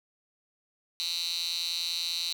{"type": "tone with high-pass filter", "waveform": "10% pulse", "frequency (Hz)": 169.9, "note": "F3", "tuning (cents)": -47, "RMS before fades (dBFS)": -32, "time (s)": [1, 2.33], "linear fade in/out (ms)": 0, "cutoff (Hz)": 3900, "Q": 7.5, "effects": []}